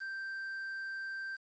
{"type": "tone with quantisation", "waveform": "triangle", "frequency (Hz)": 1568, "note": "G6", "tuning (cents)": 0, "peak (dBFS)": -36, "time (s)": [0, 1.37], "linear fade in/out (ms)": 20, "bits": 9, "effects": ["resampled to 16000 Hz"]}